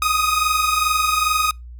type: tone pair together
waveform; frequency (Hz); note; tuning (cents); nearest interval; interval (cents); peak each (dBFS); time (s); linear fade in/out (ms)
sawtooth; 1238.6 / 1261; D#6 / D#6; -8 / +23; unison; 31; -16; 0.02-1.51; 2
effects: noise-tail reverb RT60 0.2 s tail -25 dB re dry + added 60 Hz sine -34 dBFS peak until 1.79 s